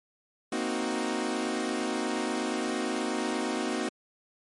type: chord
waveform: sawtooth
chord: C half-diminished seventh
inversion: third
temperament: equal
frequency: 233.1 / 261.6 / 311.1 / 370 Hz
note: Bb3 / C4 / Eb4 / Gb4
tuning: 0 / 0 / 0 / 0 cents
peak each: -30 dBFS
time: 0.52-3.89 s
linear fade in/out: 5 ms
effects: MP3 48 kbps